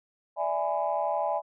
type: chord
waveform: sine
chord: E dominant seventh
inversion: third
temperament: equal with one note detuned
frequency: 587.3 / 659.3 / 830.6 / 1002.1 Hz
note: D5 / E5 / G#5 / B5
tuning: 0 / 0 / 0 / +25 cents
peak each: -31 / -30 / -29 / -34 dBFS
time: 0.36-1.42 s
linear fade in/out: 50 ms
effects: tanh soft clip ceiling -15 dBFS